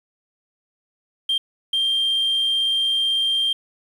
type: tone bursts at uneven times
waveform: sine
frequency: 3179 Hz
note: G7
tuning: 24 cents sharp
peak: -16 dBFS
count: 2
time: 1.29-1.38 / 1.73-3.53 s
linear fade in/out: 5 ms
effects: tanh soft clip ceiling -15 dBFS + 8-bit